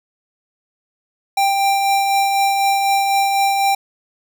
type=tone with tremolo; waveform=square; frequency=789 Hz; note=G5; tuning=11 cents sharp; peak=-13 dBFS; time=1.37-3.75 s; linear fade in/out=5 ms; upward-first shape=triangle; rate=4 Hz; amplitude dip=35%; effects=none